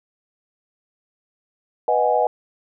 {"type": "chord", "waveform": "sine", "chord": "G# minor seventh", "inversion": "first", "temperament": "equal", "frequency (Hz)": [493.9, 622.3, 740, 830.6], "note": ["B4", "D#5", "F#5", "G#5"], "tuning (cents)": [0, 0, 0, 0], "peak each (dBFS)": -21, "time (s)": [1.88, 2.27], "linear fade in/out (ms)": 2, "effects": []}